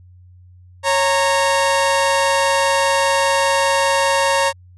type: tone pair together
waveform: sawtooth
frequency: 550 / 925 Hz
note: C#5 / A#5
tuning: -14 / -14 cents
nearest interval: major sixth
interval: 900 cents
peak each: -13 dBFS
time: 0.83-4.53 s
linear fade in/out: 50 ms
effects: added 90 Hz sine -42 dBFS peak until 4.77 s + resampled to 24000 Hz